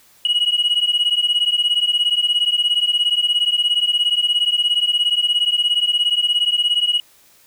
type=beating tone pair; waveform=sine; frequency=2900 / 2917 Hz; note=F#7 / F#7; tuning=-35 / -25 cents; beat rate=17 Hz; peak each=-16 dBFS; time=0.25-7 s; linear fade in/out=2 ms; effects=tanh soft clip ceiling -11 dBFS + white hiss -52 dBFS RMS until 7.46 s